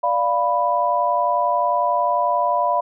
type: chord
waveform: sine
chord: B diminished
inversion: first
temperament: equal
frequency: 587.3 / 698.5 / 987.8 Hz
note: D5 / F5 / B5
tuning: 0 / 0 / 0 cents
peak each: -23 / -21 / -19 dBFS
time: 0.03-2.81 s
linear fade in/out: 10 ms
effects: none